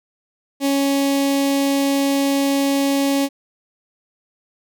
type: tone with notch filter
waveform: sawtooth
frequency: 277.4 Hz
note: C#4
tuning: 1 cent sharp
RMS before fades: -18 dBFS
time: 0.6-3.29 s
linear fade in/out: 50 ms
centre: 1400 Hz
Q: 1.1
effects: none

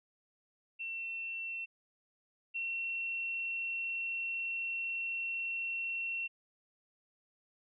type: tone pair in turn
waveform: sine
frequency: 2701 / 2718 Hz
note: E7 / F7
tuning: +42 / -48 cents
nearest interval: unison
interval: 10 cents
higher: second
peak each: -37 / -34 dBFS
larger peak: second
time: 0.79-1.66 / 2.54-6.28 s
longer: second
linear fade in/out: 20 ms
effects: none

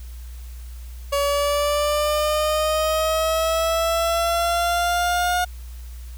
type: linear sweep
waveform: 30% pulse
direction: up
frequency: 564 to 719 Hz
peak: -16 dBFS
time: 1.12-5.45 s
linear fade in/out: 10 ms
effects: added 60 Hz sine -33 dBFS peak until 6.17 s + white hiss -50 dBFS RMS until 6.17 s

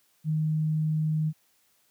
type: tone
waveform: sine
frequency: 155.56 Hz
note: D#3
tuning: in tune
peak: -23 dBFS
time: 0.24-1.33 s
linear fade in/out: 50 ms
effects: white hiss -67 dBFS RMS until 1.9 s + high-pass 80 Hz 12 dB/octave

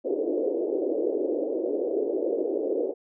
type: band-pass noise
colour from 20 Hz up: white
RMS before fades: -27 dBFS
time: 0.04-2.94 s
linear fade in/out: 20 ms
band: 310 to 530 Hz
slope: 48 dB/octave
effects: none

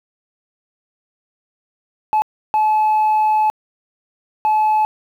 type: tone bursts at uneven times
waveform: sine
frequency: 860 Hz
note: A5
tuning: 40 cents flat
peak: -10 dBFS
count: 3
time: 2.13-2.22 / 2.54-3.5 / 4.45-4.85 s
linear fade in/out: 0 ms
effects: tanh soft clip ceiling -11 dBFS + 8-bit

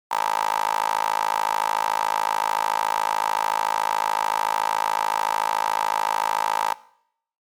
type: tone with high-pass filter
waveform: 15% pulse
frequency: 53.7 Hz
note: A1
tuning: 41 cents flat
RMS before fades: -23 dBFS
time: 0.11-6.74 s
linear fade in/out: 5 ms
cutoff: 920 Hz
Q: 5.9
effects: noise-tail reverb RT60 0.7 s tail -21 dB re dry + MP3 96 kbps

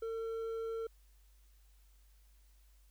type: tone with hard clipping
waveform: sine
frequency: 452.1 Hz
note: A4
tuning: 47 cents sharp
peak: -38 dBFS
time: 0.02-0.87 s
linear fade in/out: 5 ms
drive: 5 dB
effects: added 50 Hz sine -61 dBFS peak until 2.9 s + white hiss -73 dBFS RMS until 2.9 s

